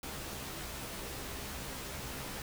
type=noise with comb filter; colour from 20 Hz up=pink; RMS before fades=-42 dBFS; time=0.03-2.42 s; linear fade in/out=2 ms; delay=15 ms; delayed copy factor=+0.6; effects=none